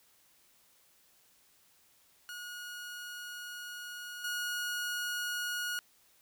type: tone with level steps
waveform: sawtooth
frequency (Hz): 1446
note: F#6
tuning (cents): -40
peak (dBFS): -38 / -30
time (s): 2.29-5.79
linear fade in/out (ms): 0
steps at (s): 4.24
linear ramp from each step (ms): 5
effects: white hiss -66 dBFS RMS until 6.21 s